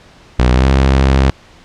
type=tone with pitch glide; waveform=sawtooth; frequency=62 to 66.83 Hz; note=B1 to C2; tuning=+7 to +37 cents; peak=-4 dBFS; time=0.39-1.3 s; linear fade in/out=0 ms; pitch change=+130 cents; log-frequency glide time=0.53-0.66 s; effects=pink hiss -43 dBFS RMS until 1.64 s + low-pass 5000 Hz 12 dB/octave